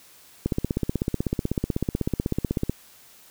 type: click train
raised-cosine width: 3 ms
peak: -10 dBFS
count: 37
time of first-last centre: 0.46-2.696 s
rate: 16.1 Hz
effects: white hiss -52 dBFS RMS until 3.3 s